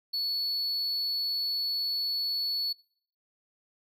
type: tone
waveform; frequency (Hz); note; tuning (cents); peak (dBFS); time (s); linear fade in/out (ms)
triangle; 4418; C#8; -7; -27; 0.13-2.73; 10
effects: noise-tail reverb RT60 0.6 s tail -23 dB re dry